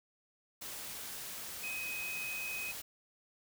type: tone in noise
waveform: sine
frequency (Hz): 2520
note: D#7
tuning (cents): +21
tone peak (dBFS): -38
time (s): 1.63-2.72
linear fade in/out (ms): 10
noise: white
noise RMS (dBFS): -44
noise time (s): 0.61-2.82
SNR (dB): +3
effects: none